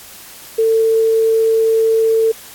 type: tone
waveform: sine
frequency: 447.5 Hz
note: A4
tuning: 29 cents sharp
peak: -10 dBFS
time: 0.58-2.32 s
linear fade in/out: 10 ms
effects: white hiss -37 dBFS RMS until 2.54 s + AAC 64 kbps